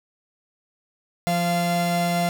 45% pulse tone pair together, 173.6 / 690 Hz, F3 / F5, -10 / -21 cents, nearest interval 2 octaves, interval 2389 cents, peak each -23 dBFS, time 1.27-2.29 s, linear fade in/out 0 ms, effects none

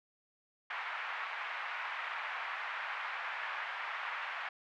white band-pass noise, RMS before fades -40 dBFS, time 0.7-4.49 s, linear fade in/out 5 ms, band 820 to 2200 Hz, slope 24 dB/octave, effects none

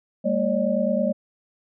sine tone cluster, 200.3 / 230.2 / 554 / 603 Hz, G3 / A#3 / C#5 / D5, +38 / -22 / -1 / +46 cents, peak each -25 dBFS, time 0.24-1.13 s, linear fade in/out 20 ms, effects none

